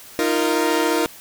sawtooth chord, Eb suspended second, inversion none, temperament equal with one note detuned, 311.1 / 345.4 / 466.2 Hz, Eb4 / F4 / Bb4, 0 / -19 / 0 cents, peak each -18 dBFS, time 0.19-1.06 s, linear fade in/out 0 ms, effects white hiss -42 dBFS RMS until 1.2 s

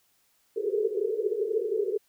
white band-pass noise, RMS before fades -28 dBFS, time 0.56-1.98 s, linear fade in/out 10 ms, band 390 to 450 Hz, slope 96 dB/octave, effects white hiss -68 dBFS RMS until 2.08 s

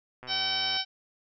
click train, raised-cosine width 0.5 ms, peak -29 dBFS, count 69, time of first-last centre 0.23-0.77 s, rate 126 Hz
harmonic tone, 765 Hz, G5, 42 cents flat, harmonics 1 / 2 / 3 / 4 / 5 / 6 / 7, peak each -37 / -37 / -37 / -32 / -34 / -37 / -31 dBFS, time 0.27-0.85 s, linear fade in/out 50 ms
effects none

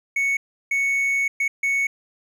triangle tone bursts at uneven times, 2217 Hz, C#7, in tune, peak -17 dBFS, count 4, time 0.16-0.37 / 0.71-1.28 / 1.4-1.48 / 1.63-1.87 s, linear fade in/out 5 ms, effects none

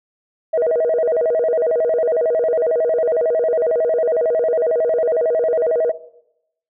sine tone with vibrato, 554.4 Hz, C#5, in tune, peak -13 dBFS, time 0.53-5.92 s, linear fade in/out 10 ms, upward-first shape square, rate 11 Hz, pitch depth 250 cents each way, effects noise-tail reverb RT60 0.8 s tail -17 dB re dry + tanh soft clip ceiling -10 dBFS

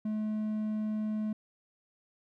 triangle tone, 214.6 Hz, A3, 43 cents flat, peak -28 dBFS, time 0.05-1.33 s, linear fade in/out 5 ms, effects none

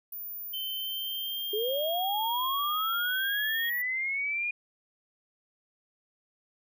sine tone, 14810 Hz, A#9, 12 cents flat, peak -36 dBFS, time 0.12-3.82 s, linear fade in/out 5 ms
sine tone with pitch glide, 3079 to 3281 Hz, G7 to G#7, -32 to -22 cents, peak -33 dBFS, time 0.53-3.7 s, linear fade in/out 10 ms, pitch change +110 cents, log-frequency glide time 0.78-2 s
sine linear sweep, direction up, 403.9 to 2449 Hz, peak -28 dBFS, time 1.53-4.51 s, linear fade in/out 5 ms
effects none

